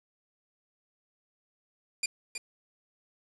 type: tone with echo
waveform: 15% pulse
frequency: 2400 Hz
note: D7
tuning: 37 cents sharp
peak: -20 dBFS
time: 2.03-2.06 s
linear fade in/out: 5 ms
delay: 320 ms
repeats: 1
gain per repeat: -8 dB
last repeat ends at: 2.38 s
effects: resampled to 22050 Hz + 8-bit